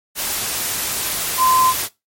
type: tone in noise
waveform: sine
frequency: 1030 Hz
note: C6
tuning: 28 cents flat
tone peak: -12 dBFS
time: 1.37-1.74 s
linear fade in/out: 50 ms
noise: white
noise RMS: -22 dBFS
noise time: 0.15-1.89 s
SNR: +7 dB
effects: noise-tail reverb RT60 0.2 s tail -19 dB re dry + MP3 64 kbps